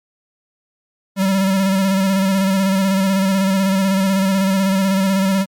square tone with vibrato, 192.9 Hz, G3, 28 cents flat, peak -14 dBFS, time 1.16-5.46 s, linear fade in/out 50 ms, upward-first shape square, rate 16 Hz, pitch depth 30 cents each way, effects MP3 96 kbps

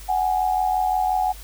sine tone pair together, 744.9 / 830.6 Hz, F#5 / G#5, +11 / 0 cents, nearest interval major second, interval 189 cents, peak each -20 / -23 dBFS, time 0.08-1.33 s, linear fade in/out 20 ms, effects added 50 Hz sine -38 dBFS peak until 1.43 s + white hiss -44 dBFS RMS until 1.43 s

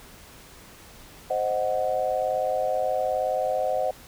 sine chord, C diminished, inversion none, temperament equal, 523.3 / 622.3 / 740 Hz, C5 / Eb5 / Gb5, 0 / 0 / 0 cents, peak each -27 dBFS, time 1.3-3.91 s, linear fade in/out 5 ms, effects pink hiss -48 dBFS RMS until 4.07 s

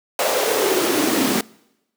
pink noise with high-pass filter sweep, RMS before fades -19 dBFS, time 0.19-1.41 s, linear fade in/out 2 ms, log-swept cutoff 570 to 230 Hz, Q 4.5, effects noise-tail reverb RT60 0.9 s tail -24 dB re dry

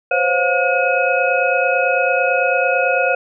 sine tone cluster, 513 / 542 / 712 / 1440 / 2545 Hz, C5 / C#5 / F5 / F#6 / D#7, -34 / -39 / +33 / -47 / +39 cents, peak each -20 dBFS, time 0.11-3.15 s, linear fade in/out 5 ms, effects none

